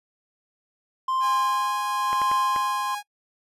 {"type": "tone with tremolo", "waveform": "triangle", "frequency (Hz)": 1046, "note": "C6", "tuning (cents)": -1, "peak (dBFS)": -18, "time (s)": [1.08, 2.95], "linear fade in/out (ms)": 5, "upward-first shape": "triangle", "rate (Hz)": 0.99, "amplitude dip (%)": 55}
{"type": "tone with pitch glide", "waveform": "sawtooth", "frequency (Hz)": [817, 825.1], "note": ["G#5", "G#5"], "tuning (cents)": [-29, -12], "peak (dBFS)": -26, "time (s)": [1.2, 3.03], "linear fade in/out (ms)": 50, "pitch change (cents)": 17, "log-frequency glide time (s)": [1.39, 1.73]}
{"type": "clicks", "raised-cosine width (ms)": 0.5, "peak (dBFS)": -17, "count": 4, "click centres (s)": [2.13, 2.217, 2.315, 2.562]}
{"effects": ["noise-tail reverb RT60 0.1 s tail -24 dB re dry", "resampled to 32000 Hz"]}